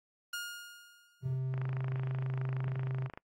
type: tone with exponential decay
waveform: sawtooth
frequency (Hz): 1422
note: F6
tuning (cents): +31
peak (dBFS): -32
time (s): 0.33-1.39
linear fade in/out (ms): 5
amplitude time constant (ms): 230
type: tone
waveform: triangle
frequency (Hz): 130.81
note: C3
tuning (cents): 0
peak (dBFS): -30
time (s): 1.22-3.1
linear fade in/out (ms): 50
type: click train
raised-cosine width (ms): 0.5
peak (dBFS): -29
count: 44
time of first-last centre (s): 1.54-3.175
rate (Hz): 26.3
effects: noise-tail reverb RT60 0.1 s tail -25 dB re dry + AAC 48 kbps